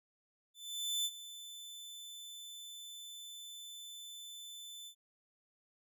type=tone with ADSR envelope; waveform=sawtooth; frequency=3520 Hz; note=A7; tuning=in tune; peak=-29 dBFS; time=0.54-4.95 s; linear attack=510 ms; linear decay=49 ms; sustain=-15 dB; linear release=80 ms; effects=none